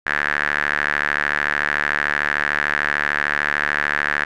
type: tone with band-pass filter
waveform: sawtooth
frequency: 73.42 Hz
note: D2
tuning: in tune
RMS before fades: -21 dBFS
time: 0.06-4.25 s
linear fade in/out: 10 ms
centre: 1700 Hz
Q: 6.1
effects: none